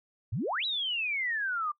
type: exponential two-way sweep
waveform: sine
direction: up then down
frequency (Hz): 89 to 3977 to 1170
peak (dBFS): -28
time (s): 0.32-1.72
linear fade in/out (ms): 10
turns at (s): 0.65
effects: noise-tail reverb RT60 0.1 s tail -24 dB re dry + MP3 48 kbps